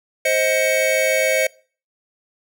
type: tone cluster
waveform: square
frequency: 524 / 631 / 2236 Hz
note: C5 / D#5 / C#7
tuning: +2 / +24 / +14 cents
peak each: -21 dBFS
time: 0.25-1.47 s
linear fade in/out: 5 ms
effects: noise-tail reverb RT60 0.4 s tail -23 dB re dry

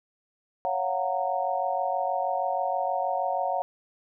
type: chord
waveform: sine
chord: Gb major seventh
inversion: second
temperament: just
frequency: 555 / 693.7 / 740 / 925 Hz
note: Db5 / F5 / Gb5 / Bb5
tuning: +2 / -12 / 0 / -14 cents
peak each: -31 / -31 / -28 / -32 dBFS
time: 0.65-3.62 s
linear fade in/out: 0 ms
effects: none

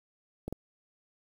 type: clicks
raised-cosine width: 2 ms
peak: -22 dBFS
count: 2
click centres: 0.48 / 0.526 s
effects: 8-bit

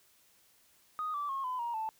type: tone with pitch steps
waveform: sine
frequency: 1244.5 / 1161.2 / 1083.4 / 1010.8 / 943.2 / 880 Hz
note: D#6 / D6 / C#6 / B5 / A#5 / A5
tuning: 0 / -20 / -40 / +40 / +20 / 0 cents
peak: -32 dBFS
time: 0.99-1.89 s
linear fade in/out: 0 ms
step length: 150 ms
effects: tanh soft clip ceiling -28 dBFS + white hiss -66 dBFS RMS until 1.99 s

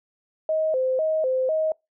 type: tone with vibrato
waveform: sine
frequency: 571 Hz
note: D5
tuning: 49 cents flat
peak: -20 dBFS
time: 0.49-1.72 s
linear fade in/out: 2 ms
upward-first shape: square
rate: 2 Hz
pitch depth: 170 cents each way
effects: noise-tail reverb RT60 0.2 s tail -25 dB re dry

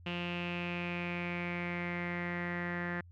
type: tone with low-pass filter sweep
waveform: sawtooth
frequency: 174.61 Hz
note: F3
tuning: in tune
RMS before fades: -37 dBFS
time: 0.06-3.01 s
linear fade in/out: 5 ms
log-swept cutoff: 2800 to 1800 Hz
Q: 7
effects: added 87 Hz sine -52 dBFS peak until 3.11 s

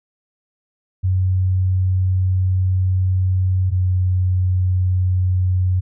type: tone pair in turn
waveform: sine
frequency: 93 / 91.88 Hz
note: F#2 / F#2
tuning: +9 / -12 cents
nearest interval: unison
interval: 21 cents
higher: first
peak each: -14 dBFS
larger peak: neither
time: 1.03-3.71 / 3.71-5.81 s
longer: first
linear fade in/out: 20 ms
effects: none

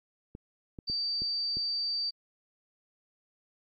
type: clicks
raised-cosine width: 3 ms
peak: -29 dBFS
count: 5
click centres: 0.351 / 0.788 / 0.899 / 1.22 / 1.57 s
type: tone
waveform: sine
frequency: 4636 Hz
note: D8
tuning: 23 cents flat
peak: -29 dBFS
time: 0.87-2.11 s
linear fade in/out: 20 ms
effects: AAC 64 kbps

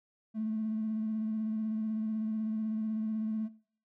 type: tone with vibrato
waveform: triangle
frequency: 218.4 Hz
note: A3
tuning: 13 cents flat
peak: -27 dBFS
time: 0.34-3.49 s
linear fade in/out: 50 ms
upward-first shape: square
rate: 16 Hz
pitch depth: 19 cents each way
effects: noise-tail reverb RT60 0.5 s tail -23 dB re dry + tanh soft clip ceiling -28 dBFS

